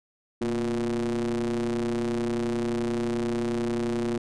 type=ring-modulated tone; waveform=square; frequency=61.74 Hz; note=B1; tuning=in tune; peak=-23 dBFS; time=0.41-4.18 s; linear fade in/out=5 ms; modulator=293 Hz; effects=resampled to 22050 Hz